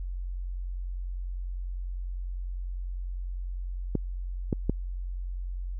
clicks, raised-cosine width 3 ms, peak -12 dBFS, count 3, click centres 3.953 / 4.528 / 4.696 s, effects added 45 Hz sine -31 dBFS peak until 5.79 s

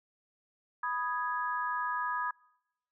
sine chord, G# minor, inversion first, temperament equal, 987.8 / 1244.5 / 1661.2 Hz, B5 / D#6 / G#6, 0 / 0 / 0 cents, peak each -34 / -35 / -36 dBFS, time 0.83-2.31 s, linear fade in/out 5 ms, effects noise-tail reverb RT60 0.9 s tail -26 dB re dry

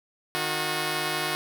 5% pulse tone pair together, 154.08 / 363.2 Hz, D#3 / F#4, -17 / -32 cents, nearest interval octave + minor third, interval 1485 cents, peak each -20 / -16 dBFS, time 0.35-1.35 s, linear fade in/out 0 ms, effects none

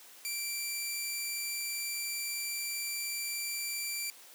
10% pulse tone, 2349 Hz, D7, in tune, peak -25 dBFS, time 0.25-4.1 s, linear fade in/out 0 ms, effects white hiss -54 dBFS RMS until 4.34 s + high-pass 300 Hz 12 dB/octave

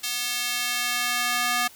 square tone with high-pass filter sweep, 243.8 Hz, B3, 22 cents flat, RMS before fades -26 dBFS, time 0.03-1.68 s, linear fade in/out 10 ms, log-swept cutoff 3300 to 1100 Hz, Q 0.86, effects white hiss -49 dBFS RMS until 1.75 s

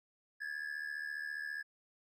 triangle ring-modulated tone, 1692 Hz, G#6, 32 cents sharp, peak -34 dBFS, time 0.4-1.63 s, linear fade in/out 20 ms, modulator 37.4 Hz, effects none

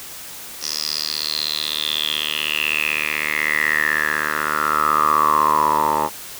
10% pulse tone with band-pass filter sweep, 76 Hz, D#2, 40 cents flat, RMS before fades -20 dBFS, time 0.6-6.1 s, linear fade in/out 50 ms, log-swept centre 5500 to 840 Hz, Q 9.4, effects white hiss -35 dBFS RMS until 6.39 s

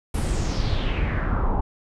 brown noise with low-pass filter sweep, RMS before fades -23 dBFS, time 0.14-1.61 s, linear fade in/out 5 ms, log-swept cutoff 11000 to 840 Hz, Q 3.7, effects none

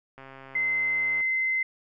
click train, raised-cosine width 0.5 ms, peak -30 dBFS, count 139, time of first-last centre 0.18-1.21 s, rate 134 Hz
sine tone, 2063 Hz, C7, 25 cents flat, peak -23 dBFS, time 0.55-1.63 s, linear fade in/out 5 ms
effects none

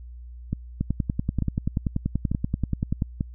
two click trains, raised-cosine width 5 ms, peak -11 / -12 dBFS, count 24 / 4, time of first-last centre 0.81-3.022 / 0.53-3.209 s, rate 10.4 / 1.12 Hz, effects added 60 Hz sine -38 dBFS peak until 3.34 s

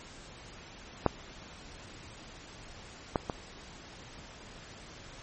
clicks, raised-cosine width 1 ms, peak -8 / -12 / -17 dBFS, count 3, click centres 1.063 / 3.158 / 3.298 s, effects pink hiss -49 dBFS RMS until 5.22 s + MP3 32 kbps

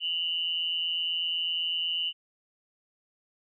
sine tone pair together, 2829 / 2997 Hz, F7 / F#7, +22 / +22 cents, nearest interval minor second, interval 100 cents, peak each -31 / -29 dBFS, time 0-2.13 s, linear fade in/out 50 ms, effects none

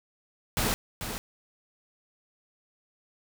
pink noise with echo, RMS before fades -27 dBFS, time 0.57-0.74 s, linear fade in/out 0 ms, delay 440 ms, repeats 1, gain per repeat -8 dB, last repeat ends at 1.18 s, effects none

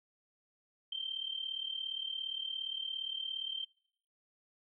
sine tone with amplitude modulation, 3136 Hz, G7, in tune, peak -33 dBFS, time 0.92-3.65 s, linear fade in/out 5 ms, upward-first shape sine, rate 37.3 Hz, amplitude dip 80%, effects noise-tail reverb RT60 0.7 s tail -25 dB re dry

